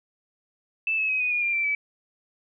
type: tone with pitch steps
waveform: sine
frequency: 2637 / 2586 / 2535 / 2486 / 2438 / 2390 / 2344 / 2298 Hz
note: E7 / E7 / D#7 / D#7 / D#7 / D7 / D7 / D7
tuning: 0 / -34 / +32 / -2 / -36 / +30 / -4 / -38 cents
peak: -22 dBFS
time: 0.87-1.75 s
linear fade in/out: 2 ms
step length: 110 ms
effects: none